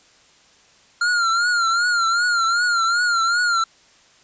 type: tone with vibrato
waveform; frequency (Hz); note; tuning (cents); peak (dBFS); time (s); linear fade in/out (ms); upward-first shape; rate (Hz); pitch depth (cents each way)
square; 1396.9; F6; 0; -17; 1.01-3.64; 5; triangle; 2.6; 87
effects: white hiss -53 dBFS RMS until 4.23 s + resampled to 16000 Hz